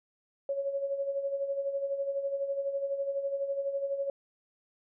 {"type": "tone with tremolo", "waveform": "sine", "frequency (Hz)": 554.4, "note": "C#5", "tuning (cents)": 0, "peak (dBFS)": -27, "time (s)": [0.49, 4.1], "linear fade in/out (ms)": 2, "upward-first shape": "sine", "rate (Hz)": 12, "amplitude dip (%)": 60, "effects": []}